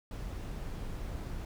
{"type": "noise", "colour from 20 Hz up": "brown", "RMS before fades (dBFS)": -39, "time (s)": [0.11, 1.45], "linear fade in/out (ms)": 2, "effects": []}